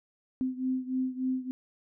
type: beating tone pair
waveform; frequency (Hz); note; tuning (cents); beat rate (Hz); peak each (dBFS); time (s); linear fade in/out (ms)
sine; 257.1 / 260.5; C4 / C4; -30 / -7; 3.4; -30 / -33; 0.41-1.51; 0
effects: none